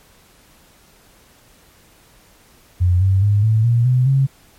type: tone with pitch steps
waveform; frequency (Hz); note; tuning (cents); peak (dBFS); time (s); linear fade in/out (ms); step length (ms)
sine; 89.4 / 95.82 / 102.69 / 110.06 / 117.96 / 126.43 / 135.51; F2 / G2 / G#2 / A2 / A#2 / B2 / C#3; +41 / -39 / -19 / +1 / +21 / +41 / -39; -11; 2.8-4.27; 20; 210
effects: pink hiss -51 dBFS RMS until 4.58 s + MP3 64 kbps